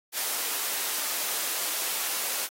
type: high-pass noise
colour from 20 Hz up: white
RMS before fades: -30 dBFS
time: 0.12-2.49 s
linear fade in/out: 50 ms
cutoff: 420 Hz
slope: 12 dB/octave
effects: AAC 48 kbps